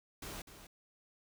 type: noise with echo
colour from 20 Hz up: pink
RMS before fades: -45 dBFS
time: 0.22-0.42 s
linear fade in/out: 5 ms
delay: 250 ms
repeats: 1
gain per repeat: -10 dB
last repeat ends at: 0.67 s
effects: none